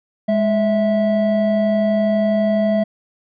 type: tone pair together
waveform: triangle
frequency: 207.7 / 655.2 Hz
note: G#3 / E5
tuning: 0 / -11 cents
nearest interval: octave + minor sixth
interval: 1989 cents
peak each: -15 dBFS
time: 0.28-2.84 s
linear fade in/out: 10 ms
effects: resampled to 11025 Hz